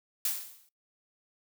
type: noise with exponential decay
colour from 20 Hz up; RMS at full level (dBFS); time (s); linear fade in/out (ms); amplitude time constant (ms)
blue; -27; 0.25-0.69; 2; 95
effects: noise-tail reverb RT60 0.2 s tail -25 dB re dry